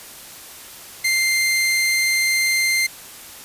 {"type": "tone", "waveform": "sawtooth", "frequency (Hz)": 2093, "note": "C7", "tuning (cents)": 0, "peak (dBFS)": -13, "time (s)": [1.04, 2.87], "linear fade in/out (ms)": 10, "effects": ["white hiss -39 dBFS RMS until 3.44 s", "resampled to 32000 Hz"]}